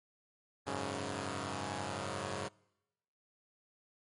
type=chord; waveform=5% pulse; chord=F# suspended second; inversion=none; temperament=equal; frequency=92.5 / 103.83 / 138.59 Hz; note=F#2 / G#2 / C#3; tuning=0 / 0 / 0 cents; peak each=-30 dBFS; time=0.66-2.49 s; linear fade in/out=20 ms; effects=noise-tail reverb RT60 1.0 s tail -26 dB re dry + MP3 48 kbps